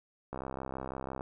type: click train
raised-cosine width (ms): 1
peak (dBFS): -24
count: 59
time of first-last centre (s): 0.33-1.209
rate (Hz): 66
effects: none